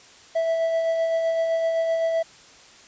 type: tone with tremolo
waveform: triangle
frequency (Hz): 657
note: E5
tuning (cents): -6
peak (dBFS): -17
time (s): 0.35-2.23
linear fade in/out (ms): 10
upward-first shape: sine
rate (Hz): 7.8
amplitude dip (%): 30
effects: white hiss -49 dBFS RMS until 2.87 s + resampled to 16000 Hz